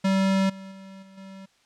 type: tone with level steps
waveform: square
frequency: 192.7 Hz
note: G3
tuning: 29 cents flat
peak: -20 / -39 / -42 / -48 / -41 dBFS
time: 0.04-1.46 s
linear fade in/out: 10 ms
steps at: 0.49 / 0.71 / 1.02 / 1.17 s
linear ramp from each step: 10 ms
effects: white hiss -63 dBFS RMS until 1.65 s + low-pass 6000 Hz 12 dB/octave